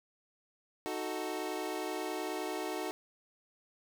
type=chord; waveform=25% pulse; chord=D# diminished; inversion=none; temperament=equal; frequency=311.1 / 370 / 440 Hz; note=D#4 / F#4 / A4; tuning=0 / 0 / 0 cents; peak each=-36 / -35 / -37 dBFS; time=0.86-2.91 s; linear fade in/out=0 ms; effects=none